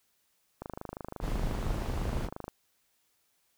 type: click train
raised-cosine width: 1 ms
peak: -24 dBFS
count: 49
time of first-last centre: 0.62-2.48 s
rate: 25.8 Hz
type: noise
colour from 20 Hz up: brown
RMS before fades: -32 dBFS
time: 1.2-2.3 s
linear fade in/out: 50 ms
effects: white hiss -73 dBFS RMS until 3.57 s